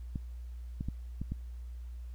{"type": "clicks", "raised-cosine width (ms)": 5, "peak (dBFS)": -23, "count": 5, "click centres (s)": [0.158, 0.809, 0.886, 1.216, 1.32], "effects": ["added 60 Hz sine -40 dBFS peak until 2.14 s", "pink hiss -68 dBFS RMS until 2.14 s"]}